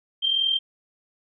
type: tone with amplitude modulation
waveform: sine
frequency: 3161 Hz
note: G7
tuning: 14 cents sharp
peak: -17 dBFS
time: 0.22-0.59 s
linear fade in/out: 20 ms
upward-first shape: sine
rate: 41.7 Hz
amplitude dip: 60%
effects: none